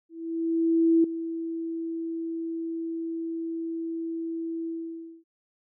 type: tone with ADSR envelope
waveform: sine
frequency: 329.6 Hz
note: E4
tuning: in tune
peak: -16 dBFS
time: 0.09-5.24 s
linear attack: 950 ms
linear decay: 4 ms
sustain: -13 dB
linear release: 570 ms
effects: none